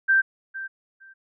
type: tone with echo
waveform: sine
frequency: 1568 Hz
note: G6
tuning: in tune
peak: -15 dBFS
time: 0.08-0.22 s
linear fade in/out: 20 ms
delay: 460 ms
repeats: 2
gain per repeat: -15 dB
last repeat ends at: 1.14 s
effects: none